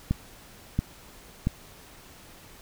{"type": "click train", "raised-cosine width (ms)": 5, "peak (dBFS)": -11, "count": 3, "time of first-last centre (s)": [0.11, 1.471], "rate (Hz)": 1.47, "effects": ["pink hiss -50 dBFS RMS until 2.61 s"]}